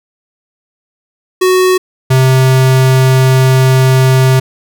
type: tone pair in turn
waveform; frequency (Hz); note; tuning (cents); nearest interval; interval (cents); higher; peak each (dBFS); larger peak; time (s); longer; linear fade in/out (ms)
square; 370 / 130.81; F#4 / C3; 0 / 0; octave + tritone; 1800; first; -7 / -6; second; 1.41-1.78 / 2.1-4.4; second; 10
effects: none